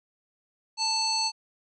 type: harmonic tone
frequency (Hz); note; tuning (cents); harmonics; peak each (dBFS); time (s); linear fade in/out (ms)
882; A5; +4; 1 / 3 / 5 / 7 / 9; -30 / -37 / -26 / -34 / -38; 0.77-1.32; 50
effects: none